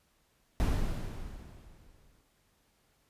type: noise with exponential decay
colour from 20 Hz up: brown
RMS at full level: -26 dBFS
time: 0.6-2.21 s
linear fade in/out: 0 ms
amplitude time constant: 350 ms
effects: pink hiss -71 dBFS RMS until 3.09 s + resampled to 32000 Hz